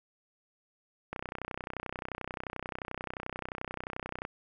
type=click train; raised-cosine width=0.5 ms; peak=-21 dBFS; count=99; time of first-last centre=1.13-4.251 s; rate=31.4 Hz; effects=none

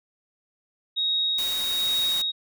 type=tone with tremolo; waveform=sine; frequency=3770 Hz; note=A#7; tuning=19 cents sharp; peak=-21 dBFS; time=0.96-2.32 s; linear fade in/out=20 ms; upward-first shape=sine; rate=1.2 Hz; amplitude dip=35%
type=noise; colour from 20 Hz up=white; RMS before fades=-34 dBFS; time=1.38-2.22 s; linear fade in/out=5 ms
effects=none

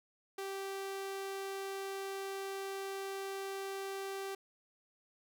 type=tone; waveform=sawtooth; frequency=390 Hz; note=G4; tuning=9 cents flat; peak=-35 dBFS; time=0.38-4.35 s; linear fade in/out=5 ms; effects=none

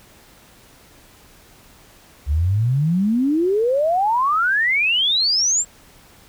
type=exponential sweep; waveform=sine; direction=up; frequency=68.1 to 7650 Hz; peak=-15 dBFS; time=2.26-5.65 s; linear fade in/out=50 ms; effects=pink hiss -49 dBFS RMS until 6.28 s

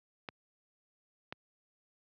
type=clicks; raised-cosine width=0.3 ms; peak=-23 dBFS; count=2; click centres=0.288 / 1.325 s; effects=high-pass 100 Hz 12 dB/octave + low-pass 4000 Hz 12 dB/octave

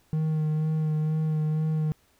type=tone with vibrato; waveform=triangle; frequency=155.56 Hz; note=D#3; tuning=in tune; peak=-21 dBFS; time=0.13-1.92 s; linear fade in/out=0 ms; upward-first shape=sine; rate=2.1 Hz; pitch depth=19 cents each way; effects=pink hiss -64 dBFS RMS until 2.19 s

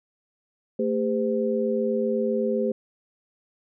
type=tone cluster; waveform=sine; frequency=224.9 / 402.1 / 510 Hz; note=A3 / G4 / C5; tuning=+38 / +44 / -44 cents; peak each=-26 dBFS; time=0.79-2.72 s; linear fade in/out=5 ms; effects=none

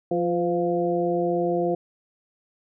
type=harmonic tone with a mistuned harmonic; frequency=174.61 Hz; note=F3; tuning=in tune; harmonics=1 / 2 / 3 / 4; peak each=-29 / -24 / -26 / -28 dBFS; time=0.11-1.75 s; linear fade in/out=5 ms; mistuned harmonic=3; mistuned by=-39 cents; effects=none

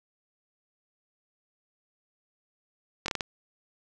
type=slowing click train; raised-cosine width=0.2 ms; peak=-12 dBFS; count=5; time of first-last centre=3.06-3.208 s; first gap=22 ms; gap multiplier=1.36; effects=none

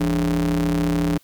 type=ring-modulated tone; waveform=square; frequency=61.74 Hz; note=B1; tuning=in tune; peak=-16 dBFS; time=0-1.18 s; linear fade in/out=10 ms; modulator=230 Hz; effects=white hiss -57 dBFS RMS until 1.23 s

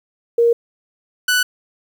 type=tone pair in turn; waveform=sine / sawtooth; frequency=468.5 / 1487.4 Hz; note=A#4 / F#6; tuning=+9 / +9 cents; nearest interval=octave + minor sixth; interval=2000 cents; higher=second; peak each=-10 dBFS; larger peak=neither; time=0.38-0.53 / 1.28-1.43 s; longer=neither; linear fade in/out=5 ms; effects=8-bit

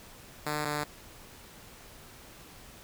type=tone pair in turn; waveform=5% pulse; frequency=149.9 / 148.44 Hz; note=D3 / D3; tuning=+36 / +19 cents; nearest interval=unison; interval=17 cents; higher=first; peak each=-19 dBFS; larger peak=neither; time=0.46-0.65 / 0.65-0.84 s; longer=neither; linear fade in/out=5 ms; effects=pink hiss -51 dBFS RMS until 2.83 s

